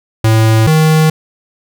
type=tone pair in turn; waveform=square; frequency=111 / 157.04 Hz; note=A2 / D#3; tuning=+16 / +16 cents; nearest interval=tritone; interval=600 cents; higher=second; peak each=-7 dBFS; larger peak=neither; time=0.24-0.67 / 0.67-1.1 s; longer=neither; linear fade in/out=5 ms; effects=none